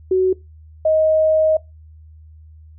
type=tone pair in turn; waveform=sine; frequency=373.4 / 628 Hz; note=F#4 / D#5; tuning=+16 / +16 cents; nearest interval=major sixth; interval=900 cents; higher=second; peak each=-12 dBFS; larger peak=neither; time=0.11-0.33 / 0.85-1.57 s; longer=second; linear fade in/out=5 ms; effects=noise-tail reverb RT60 0.2 s tail -21 dB re dry + added 78 Hz sine -40 dBFS peak until 2.78 s